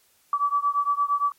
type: beating tone pair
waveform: sine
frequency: 1147 / 1155.7 Hz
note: D6 / D6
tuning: -41 / -28 cents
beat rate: 8.7 Hz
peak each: -23 / -24 dBFS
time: 0.33-1.32 s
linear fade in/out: 2 ms
effects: white hiss -62 dBFS RMS until 1.38 s + MP3 64 kbps